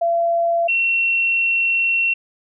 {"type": "tone pair in turn", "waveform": "sine", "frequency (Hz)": [679, 2721], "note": ["F5", "F7"], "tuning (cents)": [-49, -46], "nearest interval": "2 octaves", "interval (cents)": 2403, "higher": "second", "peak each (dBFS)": -15, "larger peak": "neither", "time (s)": [[0.01, 0.68], [0.68, 2.14]], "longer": "second", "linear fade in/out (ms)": 10, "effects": []}